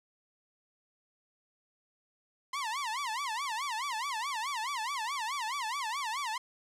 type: tone with vibrato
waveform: sawtooth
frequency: 1000 Hz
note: B5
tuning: 21 cents sharp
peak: -29 dBFS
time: 2.53-6.38 s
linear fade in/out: 5 ms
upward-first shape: sine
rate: 4.7 Hz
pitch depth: 260 cents each way
effects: low-pass 9000 Hz 12 dB/octave